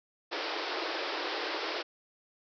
pink band-pass noise, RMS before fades -35 dBFS, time 0.31-1.83 s, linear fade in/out 20 ms, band 310 to 5300 Hz, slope 96 dB/octave, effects none

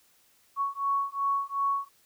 sine beating tone pair, 1111 / 1113.7 Hz, C#6 / C#6, +4 / +8 cents, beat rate 2.7 Hz, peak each -29 / -29 dBFS, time 0.56-1.89 s, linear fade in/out 50 ms, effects white hiss -64 dBFS RMS until 2.05 s

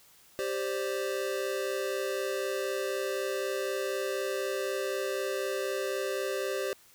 square chord, G suspended fourth, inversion none, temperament equal, 392 / 523.3 / 587.3 Hz, G4 / C5 / D5, 0 / 0 / 0 cents, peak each -34 / -35 / -38 dBFS, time 0.39-6.73 s, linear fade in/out 0 ms, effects white hiss -59 dBFS RMS until 6.94 s

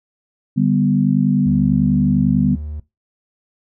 sine chord, G major, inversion second, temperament equal, 146.83 / 196 / 246.9 Hz, D3 / G3 / B3, 0 / 0 / 0 cents, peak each -17 dBFS, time 0.56-2.56 s, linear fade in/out 20 ms
triangle tone, 75.1 Hz, D2, 39 cents sharp, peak -23 dBFS, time 1.46-2.8 s, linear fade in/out 5 ms
effects noise-tail reverb RT60 0.2 s tail -18 dB re dry

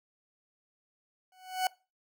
40% pulse tone with exponential growth, 744 Hz, F#5, 9 cents sharp, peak -23 dBFS, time 1.32-1.67 s, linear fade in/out 2 ms, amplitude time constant 76 ms, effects noise-tail reverb RT60 0.3 s tail -22 dB re dry

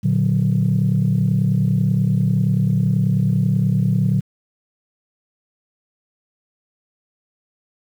sine chord, Bb augmented, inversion none, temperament equal, 116.54 / 146.83 / 185 Hz, Bb2 / D3 / F#3, 0 / 0 / 0 cents, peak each -18 dBFS, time 0.03-4.21 s, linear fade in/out 20 ms, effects tanh soft clip ceiling -8 dBFS + 8-bit

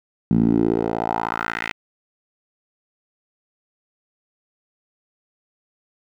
10% pulse tone with band-pass filter sweep, 56.4 Hz, A1, 44 cents sharp, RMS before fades -21 dBFS, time 0.31-1.72 s, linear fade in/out 0 ms, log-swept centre 190 to 2300 Hz, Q 2.8, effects none

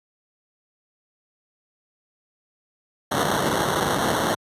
violet noise with sample-and-hold, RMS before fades -22 dBFS, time 3.11-4.35 s, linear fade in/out 10 ms, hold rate 2450 Hz, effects high-pass 100 Hz 12 dB/octave + resampled to 32000 Hz

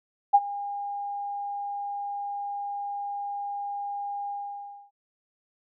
sine tone with ADSR envelope, 810 Hz, G#5, 43 cents flat, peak -11 dBFS, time 0.33-4.91 s, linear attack 18 ms, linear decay 45 ms, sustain -19 dB, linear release 620 ms, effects none

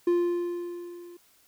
triangle tone with level ramp, 348.8 Hz, F4, 2 cents flat, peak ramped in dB -17 to -42 dBFS, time 0.07-1.17 s, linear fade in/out 5 ms, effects white hiss -62 dBFS RMS until 1.47 s

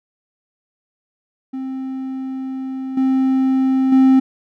triangle tone with level steps, 263.5 Hz, C4, 12 cents sharp, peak -21 / -11 / -6 dBFS, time 1.53-4.2 s, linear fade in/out 10 ms, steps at 2.97 / 3.92 s, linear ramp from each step 5 ms, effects none

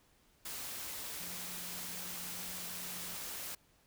sine tone in noise, 177.9 Hz, F3, 32 cents sharp, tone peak -54 dBFS, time 1.2-3.15 s, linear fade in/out 5 ms, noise white, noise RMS -43 dBFS, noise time 0.45-3.55 s, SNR -14 dB, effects pink hiss -69 dBFS RMS until 3.86 s

